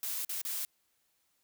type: noise with dropouts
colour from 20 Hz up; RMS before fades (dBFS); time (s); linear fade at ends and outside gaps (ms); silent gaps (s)
blue; -36; 0.03-0.65; 1; 0.249-0.293 / 0.416-0.45
effects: white hiss -75 dBFS RMS until 1.43 s